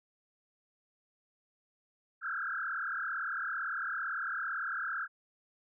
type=tone with frequency modulation; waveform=sine; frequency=1480 Hz; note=F#6; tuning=in tune; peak=-33 dBFS; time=2.21-5.08 s; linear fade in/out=50 ms; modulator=37.8 Hz; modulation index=4.4; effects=none